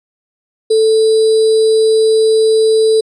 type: tone with sample-and-hold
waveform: sine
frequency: 440 Hz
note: A4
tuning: in tune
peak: -7 dBFS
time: 0.7-3.01 s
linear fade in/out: 10 ms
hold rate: 4410 Hz
effects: resampled to 22050 Hz